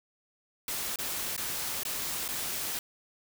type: noise with dropouts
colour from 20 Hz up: white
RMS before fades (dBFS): -34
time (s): 0.68-2.79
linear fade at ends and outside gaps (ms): 2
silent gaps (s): 0.959-0.987 / 1.365-1.377 / 1.834-1.851 / 2.28-2.287
effects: none